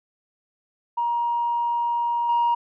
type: tone with level steps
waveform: sine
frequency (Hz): 946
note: A#5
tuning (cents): +25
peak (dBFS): -20 / -16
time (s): 0.97-2.55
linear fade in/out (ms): 10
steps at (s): 2.29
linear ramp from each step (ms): 2
effects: tanh soft clip ceiling -15 dBFS